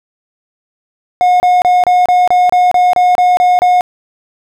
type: tone bursts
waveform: triangle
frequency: 722 Hz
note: F#5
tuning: 43 cents flat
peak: -4 dBFS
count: 12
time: 1.21-3.809 s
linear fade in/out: 0 ms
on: 190 ms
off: 29 ms
effects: none